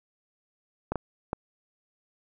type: clicks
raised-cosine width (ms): 1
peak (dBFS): -14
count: 3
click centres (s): 0.92 / 0.957 / 1.331
effects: none